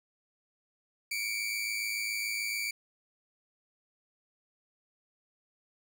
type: tone pair together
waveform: sawtooth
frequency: 2242 / 2349 Hz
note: C#7 / D7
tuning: +19 / 0 cents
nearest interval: minor second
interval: 81 cents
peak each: -33 / -30 dBFS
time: 1.11-2.71 s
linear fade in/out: 5 ms
effects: none